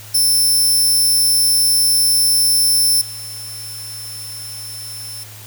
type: tone with level steps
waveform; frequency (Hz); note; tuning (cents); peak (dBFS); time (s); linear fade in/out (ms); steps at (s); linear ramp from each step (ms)
15% pulse; 5330; E8; +18; -6 / -23; 0.14-5.24; 10; 3.01; 5
effects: added 106 Hz sine -38 dBFS peak until 5.46 s + white hiss -38 dBFS RMS until 5.46 s